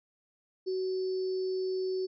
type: tone with sample-and-hold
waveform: sine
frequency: 374.8 Hz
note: F#4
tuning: 22 cents sharp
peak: -29 dBFS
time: 0.66-2.07 s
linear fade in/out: 20 ms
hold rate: 4900 Hz
effects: resampled to 16000 Hz